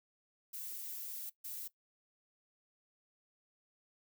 violet noise bursts at uneven times, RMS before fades -44 dBFS, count 2, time 0.53-1.3 / 1.44-1.68 s, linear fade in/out 10 ms, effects noise-tail reverb RT60 0.1 s tail -17 dB re dry

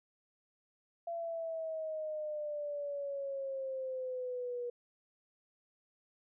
sine exponential sweep, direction down, 681 to 481.4 Hz, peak -36 dBFS, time 1.07-4.7 s, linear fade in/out 5 ms, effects none

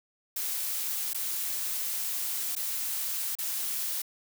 blue noise with dropouts, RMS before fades -32 dBFS, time 0.36-4.02 s, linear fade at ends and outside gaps 5 ms, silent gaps 1.134-1.145 / 2.553-2.563 / 3.353-3.386 s, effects none

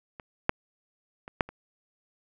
clicks, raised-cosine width 0.5 ms, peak -26 / -6 / -26 / -7 / -27 dBFS, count 5, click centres 0.198 / 0.494 / 1.279 / 1.408 / 1.49 s, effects none

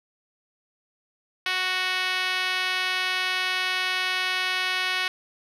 5% pulse tone with band-pass filter, 370 Hz, F#4, in tune, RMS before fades -26 dBFS, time 1.46-5.08 s, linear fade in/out 2 ms, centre 2200 Hz, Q 0.82, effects none

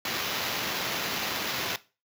blue noise with sample-and-hold, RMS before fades -31 dBFS, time 0.05-1.76 s, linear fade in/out 2 ms, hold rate 8820 Hz, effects noise-tail reverb RT60 0.3 s tail -17 dB re dry + high-pass 100 Hz 12 dB/octave

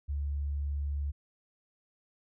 sine tone, 71.6 Hz, D2, 43 cents flat, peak -30 dBFS, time 0.08-1.12 s, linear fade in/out 20 ms, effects none

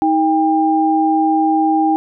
sine tone pair together, 316.7 / 798 Hz, D#4 / G5, +31 / +31 cents, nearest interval octave + major third, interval 1600 cents, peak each -14 dBFS, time 0.02-1.96 s, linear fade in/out 0 ms, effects none

